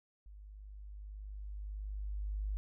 sine tone with level ramp, 50.8 Hz, G#1, 38 cents flat, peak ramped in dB -50 to -33 dBFS, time 0.26-2.57 s, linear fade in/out 0 ms, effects none

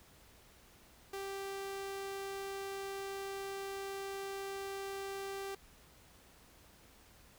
sawtooth tone, 392 Hz, G4, in tune, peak -36 dBFS, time 1.13-5.55 s, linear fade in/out 5 ms, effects added 60 Hz sine -70 dBFS peak until 7.38 s + pink hiss -62 dBFS RMS until 7.38 s

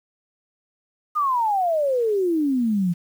sine exponential sweep, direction down, 1244.5 to 167.6 Hz, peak -18 dBFS, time 1.15-2.94 s, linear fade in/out 20 ms, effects 8-bit

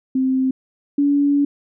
sine tone pair in turn, 261.6 / 285.2 Hz, C4 / C#4, 0 / +49 cents, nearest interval minor second, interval 149 cents, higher second, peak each -15 / -13 dBFS, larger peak second, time 0.15-0.51 / 0.98-1.45 s, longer second, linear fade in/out 5 ms, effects none

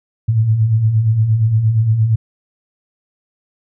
sine beating tone pair, 103.83 / 112.43 Hz, G#2 / A2, 0 / +38 cents, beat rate 8.6 Hz, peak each -20 / -11 dBFS, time 0.28-2.16 s, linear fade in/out 10 ms, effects none

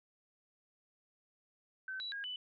sine tone with pitch steps, 1534 / 3926 / 1631 / 2989 Hz, G6 / B7 / G#6 / F#7, -38 / -11 / -32 / +17 cents, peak -39 dBFS, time 1.88-2.36 s, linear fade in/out 2 ms, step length 120 ms, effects none

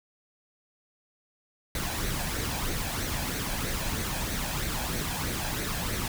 pink noise with flanger, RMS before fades -31 dBFS, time 1.75-6.08 s, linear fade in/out 2 ms, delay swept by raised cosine 0.48 to 1.25 ms, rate 3.1 Hz, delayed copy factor +0.5, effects none

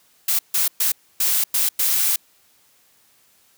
blue noise bursts at uneven times, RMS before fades -19 dBFS, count 6, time 0.28-0.39 / 0.54-0.68 / 0.8-0.92 / 1.2-1.44 / 1.54-1.69 / 1.79-2.16 s, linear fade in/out 5 ms, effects white hiss -58 dBFS RMS until 3.57 s + high-pass 60 Hz 12 dB/octave

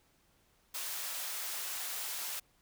white high-pass noise, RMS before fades -39 dBFS, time 0.74-2.4 s, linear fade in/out 10 ms, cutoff 670 Hz, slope 12 dB/octave, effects pink hiss -70 dBFS RMS until 2.61 s

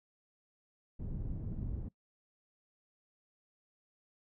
pink low-pass noise, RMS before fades -39 dBFS, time 0.99-1.89 s, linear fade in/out 10 ms, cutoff 180 Hz, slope 12 dB/octave, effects noise-tail reverb RT60 0.1 s tail -22 dB re dry

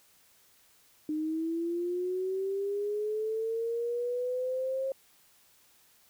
sine linear sweep, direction up, 303.8 to 538 Hz, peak -29 dBFS, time 1.09-4.92 s, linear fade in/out 2 ms, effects white hiss -63 dBFS RMS until 6.09 s

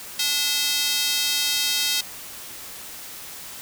square tone with high-pass filter, 290 Hz, D4, 22 cents flat, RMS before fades -23 dBFS, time 0.19-2.01 s, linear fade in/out 5 ms, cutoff 3700 Hz, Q 1.6, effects white hiss -38 dBFS RMS until 3.61 s

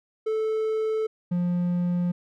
triangle tone pair in turn, 437.8 / 176.37 Hz, A4 / F3, -9 / +17 cents, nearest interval octave + major third, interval 1574 cents, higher first, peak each -21 / -20 dBFS, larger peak second, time 0.26-1.07 / 1.31-2.12 s, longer neither, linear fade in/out 10 ms, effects none

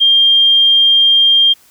sine tone, 3200 Hz, G7, 35 cents sharp, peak -6 dBFS, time 0-1.54 s, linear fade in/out 20 ms, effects white hiss -48 dBFS RMS until 1.7 s

